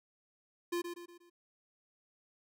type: tone with echo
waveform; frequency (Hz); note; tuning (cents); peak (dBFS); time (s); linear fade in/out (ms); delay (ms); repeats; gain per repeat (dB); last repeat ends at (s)
square; 347.1; F4; -11; -33; 0.72-0.82; 10; 120; 4; -7; 1.3
effects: none